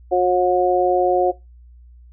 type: harmonic tone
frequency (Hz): 180.7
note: F#3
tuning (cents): -41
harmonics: 2 / 3 / 4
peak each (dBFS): -18 / -18 / -18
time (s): 0.11-1.32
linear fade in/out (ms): 20
effects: noise-tail reverb RT60 0.2 s tail -20 dB re dry + added 60 Hz sine -42 dBFS peak until 2.12 s